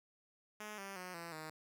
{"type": "tone with pitch steps", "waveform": "5% pulse", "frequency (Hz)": [211.6, 196.29, 182.09, 168.92, 156.7], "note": ["G#3", "G3", "F#3", "E3", "D#3"], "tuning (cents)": [33, 3, -27, 43, 13], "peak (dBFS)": -34, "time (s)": [0.6, 1.5], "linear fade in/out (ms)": 5, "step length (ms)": 180, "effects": []}